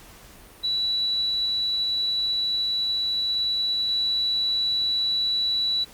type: tone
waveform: sine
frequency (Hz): 3940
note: B7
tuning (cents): -5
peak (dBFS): -21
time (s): 0.63-5.85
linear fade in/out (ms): 20
effects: pink hiss -48 dBFS RMS until 5.93 s + Opus 48 kbps